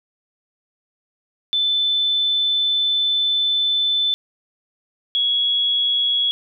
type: tone pair in turn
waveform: sine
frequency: 3520 / 3343 Hz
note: A7 / G#7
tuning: 0 / +11 cents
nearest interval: minor second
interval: 89 cents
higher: first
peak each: -16 dBFS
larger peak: neither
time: 1.53-4.14 / 5.15-6.31 s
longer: first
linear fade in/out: 0 ms
effects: none